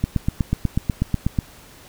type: click train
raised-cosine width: 5 ms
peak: -6 dBFS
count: 12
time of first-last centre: 0.04-1.388 s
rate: 8.16 Hz
effects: pink hiss -46 dBFS RMS until 1.88 s